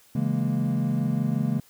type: chord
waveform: triangle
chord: A# half-diminished seventh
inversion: first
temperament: equal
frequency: 138.59 / 164.81 / 207.7 / 233.1 Hz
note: C#3 / E3 / G#3 / A#3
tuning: 0 / 0 / 0 / 0 cents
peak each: -25 / -27 / -26 / -26 dBFS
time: 0.15-1.6 s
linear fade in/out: 5 ms
effects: white hiss -57 dBFS RMS until 1.69 s